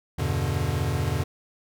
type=chord; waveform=square; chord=E minor seventh; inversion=none; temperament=equal; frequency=82.41 / 98 / 123.47 / 146.83 Hz; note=E2 / G2 / B2 / D3; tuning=0 / 0 / 0 / 0 cents; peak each=-30 dBFS; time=0.18-1.24 s; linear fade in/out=10 ms; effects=none